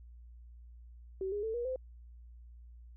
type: tone with pitch steps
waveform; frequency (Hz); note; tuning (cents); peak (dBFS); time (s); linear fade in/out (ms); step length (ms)
sine; 381.8 / 411.6 / 443.7 / 478.3 / 515.6; G4 / G#4 / A4 / A#4 / C5; -46 / -16 / +14 / +44 / -26; -33; 1.21-1.76; 2; 110
effects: added 59 Hz sine -50 dBFS peak until 2.96 s